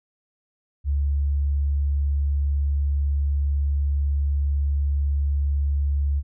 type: tone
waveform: sine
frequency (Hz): 71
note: C#2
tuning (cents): +42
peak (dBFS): -19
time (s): 0.84-6.23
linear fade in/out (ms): 50
effects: none